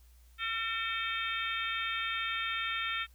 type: harmonic tone with a mistuned harmonic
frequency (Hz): 452.8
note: A4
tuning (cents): +50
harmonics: 3 / 4 / 5 / 6 / 7 / 8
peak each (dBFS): -37 / -38 / -39 / -40 / -40 / -41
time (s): 0.38-3.07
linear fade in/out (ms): 50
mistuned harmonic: 6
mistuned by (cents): -76
effects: added 60 Hz sine -56 dBFS peak until 3.14 s + white hiss -68 dBFS RMS until 3.14 s